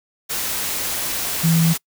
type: tone in noise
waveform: sine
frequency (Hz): 164.81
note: E3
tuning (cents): 0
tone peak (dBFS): -13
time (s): 1.43-1.74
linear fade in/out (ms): 20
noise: white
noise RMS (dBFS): -24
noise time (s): 0.29-1.78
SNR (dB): +8
effects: noise-tail reverb RT60 0.1 s tail -26 dB re dry